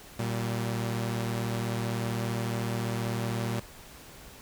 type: tone pair together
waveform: sawtooth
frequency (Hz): 116.54 / 192.27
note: A#2 / G3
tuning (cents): 0 / -33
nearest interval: major sixth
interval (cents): 867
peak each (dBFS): -26 / -31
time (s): 0.19-3.6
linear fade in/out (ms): 5
effects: pink hiss -49 dBFS RMS until 4.41 s